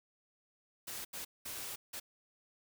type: noise bursts at uneven times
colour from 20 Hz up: white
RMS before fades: -43 dBFS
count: 4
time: 0.87-1.05 / 1.13-1.25 / 1.45-1.76 / 1.93-2 s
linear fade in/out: 10 ms
effects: none